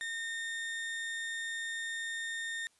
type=tone; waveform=35% pulse; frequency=1829 Hz; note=A#6; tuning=33 cents flat; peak=-34 dBFS; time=0.01-2.67 s; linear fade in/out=0 ms; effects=white hiss -69 dBFS RMS until 2.79 s + resampled to 24000 Hz